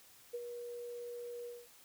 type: tone with ADSR envelope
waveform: sine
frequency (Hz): 480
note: B4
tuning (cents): -49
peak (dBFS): -36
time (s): 0.33-1.68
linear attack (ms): 16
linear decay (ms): 42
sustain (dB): -6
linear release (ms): 220
effects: white hiss -61 dBFS RMS until 1.84 s